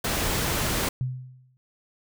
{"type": "noise", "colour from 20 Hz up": "pink", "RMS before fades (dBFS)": -26, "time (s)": [0.04, 0.89], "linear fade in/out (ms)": 5}
{"type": "tone with exponential decay", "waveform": "sine", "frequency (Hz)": 127.8, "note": "C3", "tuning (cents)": -40, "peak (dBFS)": -22, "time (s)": [1.01, 1.57], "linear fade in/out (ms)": 0, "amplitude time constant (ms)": 120}
{"effects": []}